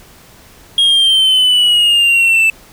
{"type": "exponential sweep", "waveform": "triangle", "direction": "down", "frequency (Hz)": [3274, 2637], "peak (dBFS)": -6, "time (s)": [0.78, 2.5], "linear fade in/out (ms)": 2, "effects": ["pink hiss -42 dBFS RMS until 2.72 s"]}